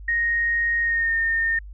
sine tone with pitch glide, 1866 to 1825.5 Hz, A#6 to A#6, +1 to -37 cents, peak -19 dBFS, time 0.08-1.59 s, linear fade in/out 5 ms, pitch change -38 cents, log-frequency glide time 0.81-1.15 s, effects added 50 Hz sine -36 dBFS peak until 1.73 s

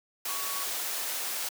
sine tone in noise, 1122 Hz, C#6, 21 cents sharp, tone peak -39 dBFS, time 0.28-0.64 s, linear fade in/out 5 ms, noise white, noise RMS -33 dBFS, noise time 0.25-1.49 s, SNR -9 dB, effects high-pass 400 Hz 12 dB/octave

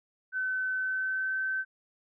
sine tone with pitch glide, 1520 to 1539.4 Hz, F#6 to G6, +46 to -32 cents, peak -28 dBFS, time 0.32-1.65 s, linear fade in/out 50 ms, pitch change +22 cents, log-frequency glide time 0.75-1.38 s, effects none

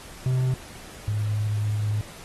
triangle / sine tone pair in turn, 128.6 / 105.32 Hz, C3 / G#2, -30 / +25 cents, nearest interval minor third, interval 345 cents, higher first, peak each -18 / -22 dBFS, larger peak first, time 0.26-0.54 / 1.08-2.01 s, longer second, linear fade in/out 0 ms, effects pink hiss -44 dBFS RMS until 2.24 s + AAC 32 kbps

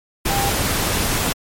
sine tone in noise, 795 Hz, G5, 24 cents sharp, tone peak -21 dBFS, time 0.29-0.5 s, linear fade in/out 10 ms, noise pink, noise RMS -20 dBFS, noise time 0.25-1.33 s, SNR -4 dB, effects MP3 64 kbps

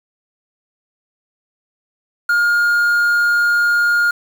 triangle tone with quantisation, 1419 Hz, F6, 27 cents sharp, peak -10 dBFS, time 2.29-4.11 s, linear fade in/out 5 ms, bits 6, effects none

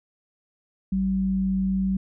sine tone pair together, 55.84 / 191 Hz, A1 / G3, +26 / -45 cents, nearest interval octave + major sixth, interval 2129 cents, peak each -32 / -21 dBFS, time 0.92-1.97 s, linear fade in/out 5 ms, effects none

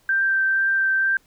sine tone with vibrato, 1568 Hz, G6, in tune, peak -17 dBFS, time 0.09-1.17 s, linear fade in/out 2 ms, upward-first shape triangle, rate 2.1 Hz, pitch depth 12 cents each way, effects pink hiss -60 dBFS RMS until 1.26 s

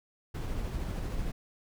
brown noise with tremolo, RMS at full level -33 dBFS, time 0.34-1.32 s, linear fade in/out 10 ms, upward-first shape sine, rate 13 Hz, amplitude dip 25%, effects none

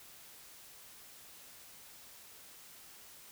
silence, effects white hiss -55 dBFS RMS until 3.31 s

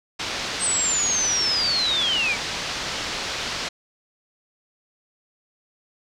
white low-pass noise, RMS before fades -29 dBFS, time 0.19-3.69 s, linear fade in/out 10 ms, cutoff 5400 Hz, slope 24 dB/octave
sine linear sweep, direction down, 8320 to 2207 Hz, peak -20 dBFS, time 0.59-2.37 s, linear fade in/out 50 ms
effects none

